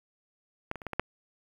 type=clicks; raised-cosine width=0.5 ms; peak=-16 / -24 / -28 / -19 / -19 / -10 dBFS; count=6; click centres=0.714 / 0.757 / 0.818 / 0.867 / 0.933 / 0.996 s; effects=8-bit